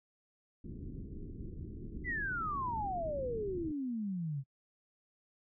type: low-pass noise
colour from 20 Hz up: pink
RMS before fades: -44 dBFS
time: 0.64-3.72 s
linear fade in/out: 5 ms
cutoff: 380 Hz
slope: 48 dB/octave
type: exponential sweep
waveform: sine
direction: down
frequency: 2041 to 131.5 Hz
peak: -34 dBFS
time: 2.04-4.44 s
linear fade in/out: 50 ms
effects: noise-tail reverb RT60 0.1 s tail -26 dB re dry